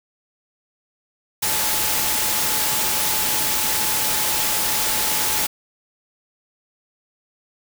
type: tone in noise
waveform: sine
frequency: 861 Hz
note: A5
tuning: 38 cents flat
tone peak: -32 dBFS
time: 1.42-5.47 s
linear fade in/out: 10 ms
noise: white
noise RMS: -21 dBFS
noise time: 1.42-5.47 s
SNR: -14 dB
effects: none